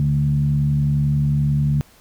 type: tone with frequency modulation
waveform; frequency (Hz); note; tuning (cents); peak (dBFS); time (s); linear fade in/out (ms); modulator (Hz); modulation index
sine; 144.6; D3; -27; -15; 0-1.81; 0; 71.2; 0.6
effects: pink hiss -51 dBFS RMS until 2 s